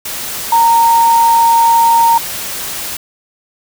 sine tone in noise, 924 Hz, A#5, 16 cents flat, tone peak -6 dBFS, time 0.52-2.18 s, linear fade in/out 5 ms, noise white, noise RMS -22 dBFS, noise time 0.05-2.97 s, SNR +13 dB, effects none

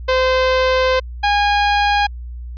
sawtooth tone pair in turn, 516 / 819.1 Hz, C5 / G#5, -24 / -24 cents, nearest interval minor sixth, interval 800 cents, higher second, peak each -9 dBFS, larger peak neither, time 0.08-1 / 1.23-2.07 s, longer first, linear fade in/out 10 ms, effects added 60 Hz sine -27 dBFS peak until 2.57 s + resampled to 11025 Hz

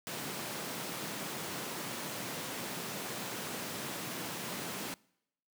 pink high-pass noise, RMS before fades -40 dBFS, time 0.07-4.94 s, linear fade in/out 0 ms, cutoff 140 Hz, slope 24 dB/octave, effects noise-tail reverb RT60 0.8 s tail -25 dB re dry

